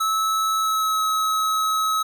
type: tone with pitch glide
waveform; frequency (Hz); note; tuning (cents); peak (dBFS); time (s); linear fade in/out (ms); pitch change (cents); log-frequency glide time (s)
square; 1300 to 1283.6; E6 to E6; -24 to -46; -20; 0-2.03; 10; -22; 0.59-1.02
effects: none